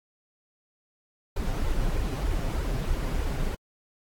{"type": "noise with flanger", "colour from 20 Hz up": "brown", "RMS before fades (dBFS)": -27, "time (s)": [1.36, 3.55], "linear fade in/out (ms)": 5, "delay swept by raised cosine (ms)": [2, 7.8], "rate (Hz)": 3.2, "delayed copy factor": 0.85, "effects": ["AAC 64 kbps"]}